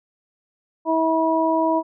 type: harmonic tone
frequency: 323.1 Hz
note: E4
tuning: 35 cents flat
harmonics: 1 / 2 / 3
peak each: -21 / -21 / -21 dBFS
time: 0.85-1.83 s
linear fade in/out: 50 ms
effects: none